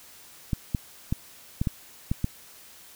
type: clicks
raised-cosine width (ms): 5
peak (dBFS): -12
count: 7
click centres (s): 0.532 / 0.748 / 1.125 / 1.615 / 1.672 / 2.115 / 2.244
effects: white hiss -50 dBFS RMS until 2.95 s